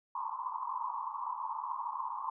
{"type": "band-pass noise", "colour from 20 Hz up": "white", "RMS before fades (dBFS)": -38, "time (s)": [0.15, 2.3], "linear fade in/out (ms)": 5, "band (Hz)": [890, 1100], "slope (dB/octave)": 96, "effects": []}